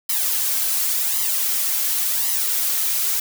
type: noise with flanger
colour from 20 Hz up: blue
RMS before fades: -21 dBFS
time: 0.09-3.2 s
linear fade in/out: 5 ms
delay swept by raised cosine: 0.98 to 3.88 ms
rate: 0.91 Hz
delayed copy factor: +0.8
effects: none